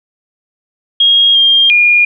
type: tone with pitch steps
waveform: sine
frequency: 3266 / 3209 / 2426 Hz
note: G#7 / G7 / D#7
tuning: -30 / +40 / -44 cents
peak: -5 dBFS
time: 1-2.05 s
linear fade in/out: 5 ms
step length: 350 ms
effects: none